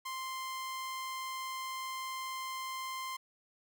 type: tone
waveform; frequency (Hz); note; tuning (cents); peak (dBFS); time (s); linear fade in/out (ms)
sawtooth; 1046.5; C6; 0; -34; 0.05-3.17; 10
effects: none